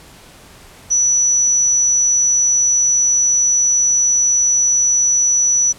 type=tone; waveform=sine; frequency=5920 Hz; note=F#8; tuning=in tune; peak=-11 dBFS; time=0.9-5.73 s; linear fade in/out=20 ms; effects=pink hiss -42 dBFS RMS until 5.78 s + low-pass 12000 Hz 12 dB/octave